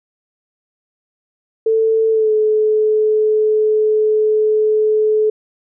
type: tone with pitch glide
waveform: sine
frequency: 444.5 to 430.1 Hz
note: A4 to A4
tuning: +18 to -39 cents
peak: -11 dBFS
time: 1.66-5.3 s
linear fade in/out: 5 ms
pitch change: -57 cents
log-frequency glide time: 2.11-2.32 s
effects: none